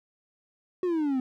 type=exponential sweep; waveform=triangle; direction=down; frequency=372.2 to 251.6 Hz; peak=-22 dBFS; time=0.83-1.2 s; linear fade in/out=2 ms; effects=none